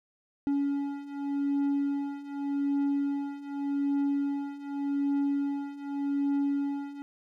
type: beating tone pair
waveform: triangle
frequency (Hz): 281.2 / 282.05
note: C#4 / C#4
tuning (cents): +25 / +30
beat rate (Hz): 0.85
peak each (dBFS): -30 / -27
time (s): 0.47-7.02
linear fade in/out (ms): 0
effects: none